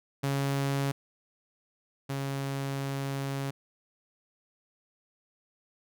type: tone pair in turn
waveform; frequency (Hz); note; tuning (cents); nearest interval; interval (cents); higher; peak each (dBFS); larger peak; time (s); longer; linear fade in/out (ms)
sawtooth; 138.59 / 137.55; C#3 / C#3; 0 / -13; unison; 13; first; -23 / -27; first; 0.23-0.92 / 2.09-3.51; second; 10
effects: none